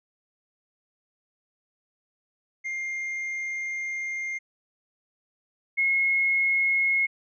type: tone pair in turn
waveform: triangle / sine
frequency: 2113 / 2166 Hz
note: C7 / C#7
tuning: +16 / -41 cents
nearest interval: unison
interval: 43 cents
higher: second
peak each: -27 / -20 dBFS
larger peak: second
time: 2.64-4.39 / 5.77-7.07 s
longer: first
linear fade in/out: 20 ms
effects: resampled to 16000 Hz